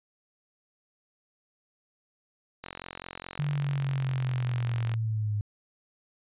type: click train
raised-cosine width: 0.3 ms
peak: -22 dBFS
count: 104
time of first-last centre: 2.64-4.939 s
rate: 44.8 Hz
type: linear sweep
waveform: sine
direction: down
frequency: 147.4 to 103.1 Hz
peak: -26 dBFS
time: 3.39-5.41 s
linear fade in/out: 0 ms
effects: resampled to 8000 Hz